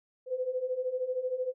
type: beating tone pair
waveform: sine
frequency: 499.3 / 512.3 Hz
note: B4 / C5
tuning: +19 / -37 cents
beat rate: 13 Hz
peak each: -35 / -31 dBFS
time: 0.26-1.54 s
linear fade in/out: 50 ms
effects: none